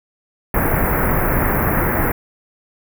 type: band-stop noise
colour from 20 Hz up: pink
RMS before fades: -17 dBFS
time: 0.54-2.12 s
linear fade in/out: 5 ms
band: 2100 to 12000 Hz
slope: 48 dB/octave
effects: none